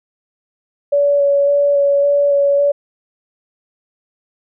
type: tone with vibrato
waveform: sine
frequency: 568 Hz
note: C#5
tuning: 42 cents sharp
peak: -10 dBFS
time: 0.92-2.72 s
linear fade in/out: 10 ms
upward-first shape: square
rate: 1.8 Hz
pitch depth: 11 cents each way
effects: none